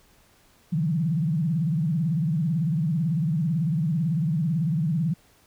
sine tone with vibrato, 160 Hz, D#3, 49 cents sharp, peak -21 dBFS, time 0.72-5.14 s, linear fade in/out 10 ms, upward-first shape sine, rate 18 Hz, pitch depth 210 cents each way, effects pink hiss -59 dBFS RMS until 5.46 s

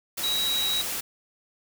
sine tone in noise, 3854 Hz, B7, 43 cents flat, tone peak -24 dBFS, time 0.23-0.82 s, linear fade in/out 10 ms, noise white, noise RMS -31 dBFS, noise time 0.17-1.01 s, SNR +4 dB, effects none

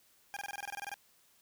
20% pulse tone bursts, 805 Hz, G5, 46 cents sharp, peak -33 dBFS, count 13, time 0.34-0.941 s, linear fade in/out 0 ms, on 25 ms, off 23 ms, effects white hiss -67 dBFS RMS until 1.41 s

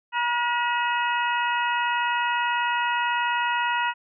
harmonic tone with a mistuned harmonic, 479.2 Hz, A#4, 48 cents sharp, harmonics 2 / 3 / 4 / 5 / 6, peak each -24 / -28 / -30 / -32 / -34 dBFS, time 0.12-3.94 s, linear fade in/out 50 ms, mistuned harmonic 5, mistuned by +110 cents, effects none

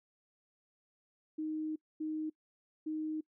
sine tone bursts at uneven times, 311.1 Hz, D#4, in tune, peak -34 dBFS, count 3, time 1.38-1.76 / 2-2.3 / 2.86-3.21 s, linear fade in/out 10 ms, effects noise-tail reverb RT60 0.1 s tail -24 dB re dry

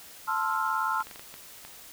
sine chord, F major seventh, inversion first, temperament equal, 880 / 1046.5 / 1318.5 / 1396.9 Hz, A5 / C6 / E6 / F6, 0 / 0 / 0 / 0 cents, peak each -31 dBFS, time 0.27-1.03 s, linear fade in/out 20 ms
clicks, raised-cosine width 0.3 ms, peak -27 dBFS, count 7, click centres 1.005 / 1.07 / 1.112 / 1.159 / 1.195 / 1.341 / 1.65 s
effects white hiss -48 dBFS RMS until 1.92 s

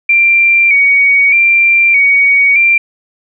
sine tone with vibrato, 2305 Hz, D7, 33 cents flat, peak -5 dBFS, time 0.09-2.78 s, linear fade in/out 5 ms, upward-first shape square, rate 0.81 Hz, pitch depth 46 cents each way, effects none

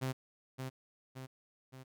sawtooth tone with echo, 130.81 Hz, C3, in tune, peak -30 dBFS, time 0.01-0.13 s, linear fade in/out 20 ms, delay 570 ms, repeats 3, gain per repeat -5 dB, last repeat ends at 1.84 s, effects none

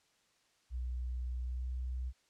sine tone with pitch glide, 61.74 to 62.86 Hz, B1 to B1, 0 to +31 cents, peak -35 dBFS, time 0.7-2.13 s, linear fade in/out 50 ms, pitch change +31 cents, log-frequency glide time 1.42-1.68 s, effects white hiss -72 dBFS RMS until 2.29 s + low-pass 7000 Hz 12 dB/octave

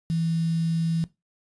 sine tone with quantisation, 164.81 Hz, E3, in tune, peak -22 dBFS, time 0.1-1.04 s, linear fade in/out 0 ms, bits 7, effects noise-tail reverb RT60 0.2 s tail -17 dB re dry + resampled to 22050 Hz

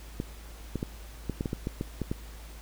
clicks, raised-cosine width 3 ms, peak -17 dBFS, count 11, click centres 0.201 / 0.757 / 0.829 / 1.297 / 1.409 / 1.458 / 1.531 / 1.671 / 1.811 / 2.017 / 2.115 s, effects added 54 Hz sine -43 dBFS peak until 2.61 s + pink hiss -51 dBFS RMS until 2.61 s

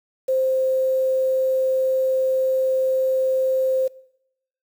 sine tone with quantisation, 523.3 Hz, C5, in tune, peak -17 dBFS, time 0.28-3.88 s, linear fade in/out 10 ms, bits 7, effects noise-tail reverb RT60 0.8 s tail -22 dB re dry

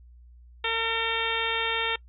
harmonic tone, 454.3 Hz, A#4, 45 cents flat, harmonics 1 / 2 / 3 / 4 / 5 / 6 / 7 / 8, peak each -33 / -33 / -33 / -33 / -33 / -33 / -33 / -33 dBFS, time 0.64-1.96 s, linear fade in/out 5 ms, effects noise-tail reverb RT60 0.1 s tail -23 dB re dry + added 60 Hz sine -48 dBFS peak until 2.08 s

